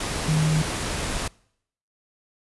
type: tone in noise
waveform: sine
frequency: 155.8 Hz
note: D#3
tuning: 3 cents sharp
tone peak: -18 dBFS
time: 0.28-0.62 s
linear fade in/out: 5 ms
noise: pink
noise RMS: -28 dBFS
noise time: 0-1.28 s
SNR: +7 dB
effects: noise-tail reverb RT60 0.7 s tail -25 dB re dry + resampled to 24000 Hz